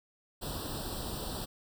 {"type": "noise with comb filter", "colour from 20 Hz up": "pink", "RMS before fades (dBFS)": -38, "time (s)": [0.41, 1.46], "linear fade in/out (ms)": 20, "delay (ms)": 0.23, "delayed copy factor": 1, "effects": []}